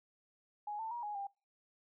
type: tone with pitch steps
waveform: sine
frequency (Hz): 833 / 891 / 952 / 833 / 797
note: G#5 / A5 / A#5 / G#5 / G5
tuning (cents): +5 / +22 / +36 / +5 / +28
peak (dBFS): -38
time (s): 0.67-1.27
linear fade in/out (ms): 5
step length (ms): 120
effects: noise-tail reverb RT60 0.3 s tail -25 dB re dry